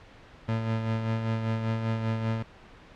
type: tone with tremolo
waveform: 30% pulse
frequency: 112.3 Hz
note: A2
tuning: 36 cents sharp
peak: -22 dBFS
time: 0.48-2.43 s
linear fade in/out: 10 ms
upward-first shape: sine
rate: 5.1 Hz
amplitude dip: 45%
effects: pink hiss -51 dBFS RMS until 2.95 s + low-pass 3000 Hz 12 dB/octave